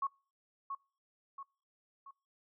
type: tone with echo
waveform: sine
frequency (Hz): 1102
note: C#6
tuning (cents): -11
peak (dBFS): -31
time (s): 0.02-0.07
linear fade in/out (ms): 5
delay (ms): 680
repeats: 3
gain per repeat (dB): -6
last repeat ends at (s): 2.11
effects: noise-tail reverb RT60 0.4 s tail -25 dB re dry